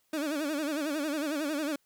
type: tone with vibrato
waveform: 30% pulse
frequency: 298.4 Hz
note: D4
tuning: 28 cents sharp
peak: -27 dBFS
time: 0.13-1.76 s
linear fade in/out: 5 ms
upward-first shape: sine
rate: 11 Hz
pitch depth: 120 cents each way
effects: white hiss -72 dBFS RMS until 1.85 s